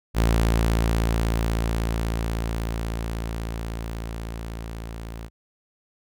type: tone with level ramp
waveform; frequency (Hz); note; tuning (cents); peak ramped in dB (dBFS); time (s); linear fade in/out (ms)
sawtooth; 56.3; A1; +40; -13 to -30; 0.14-5.3; 50
effects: none